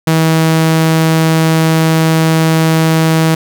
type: tone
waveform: sawtooth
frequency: 160.9 Hz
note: E3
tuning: 42 cents flat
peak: -4 dBFS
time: 0.07-3.35 s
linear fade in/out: 5 ms
effects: none